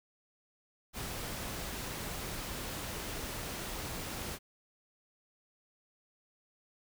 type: noise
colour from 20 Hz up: pink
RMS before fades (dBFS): -40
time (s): 0.93-4.39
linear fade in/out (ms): 50
effects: none